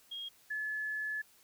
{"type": "tone pair in turn", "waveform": "sine", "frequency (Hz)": [3261, 1718.5], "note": ["G#7", "A6"], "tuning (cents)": [-32, -41], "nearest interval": "major seventh", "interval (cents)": 1109, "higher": "first", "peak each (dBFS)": [-39, -34], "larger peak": "second", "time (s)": [[0.11, 0.29], [0.5, 1.22]], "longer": "second", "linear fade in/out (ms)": 10, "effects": ["white hiss -64 dBFS RMS until 1.43 s"]}